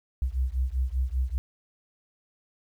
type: beating tone pair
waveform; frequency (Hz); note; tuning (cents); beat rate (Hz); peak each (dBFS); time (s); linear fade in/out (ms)
sine; 61.9 / 67; B1 / C2; +5 / +42; 5.1; -27 / -28; 0.22-1.38; 0
effects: 10-bit